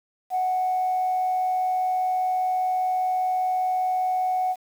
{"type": "tone with frequency modulation", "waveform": "sine", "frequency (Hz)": 740, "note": "F#5", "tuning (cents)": 0, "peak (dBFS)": -20, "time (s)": [0.3, 4.56], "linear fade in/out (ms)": 50, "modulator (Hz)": 85, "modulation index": 0.21, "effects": ["tanh soft clip ceiling -16 dBFS", "8-bit"]}